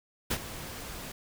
pink noise with ADSR envelope, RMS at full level -27 dBFS, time 0.3-1.12 s, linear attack 13 ms, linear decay 61 ms, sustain -14 dB, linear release 5 ms, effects none

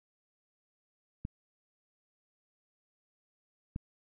clicks, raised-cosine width 5 ms, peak -24 dBFS, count 2, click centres 1.251 / 3.761 s, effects none

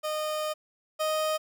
30% pulse tone pair in turn, 614 / 622.2 Hz, D#5 / D#5, -23 / 0 cents, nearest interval unison, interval 23 cents, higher second, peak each -26 / -23 dBFS, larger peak second, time 0.03-0.54 / 0.99-1.38 s, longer first, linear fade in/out 20 ms, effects none

